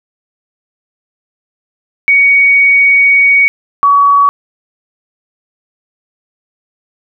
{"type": "tone pair in turn", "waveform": "sine", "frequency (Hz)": [2242, 1131.4], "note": ["C#7", "C#6"], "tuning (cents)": [19, 35], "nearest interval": "octave", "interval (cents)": 1184, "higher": "first", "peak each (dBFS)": -4, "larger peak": "neither", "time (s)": [[2.08, 3.48], [3.83, 4.29]], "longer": "first", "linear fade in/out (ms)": 0, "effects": []}